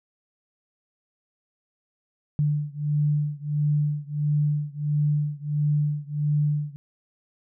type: beating tone pair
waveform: sine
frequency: 147.5 / 149 Hz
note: D3 / D3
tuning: +8 / +25 cents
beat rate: 1.5 Hz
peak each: -24 / -25 dBFS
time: 2.39-6.76 s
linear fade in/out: 0 ms
effects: none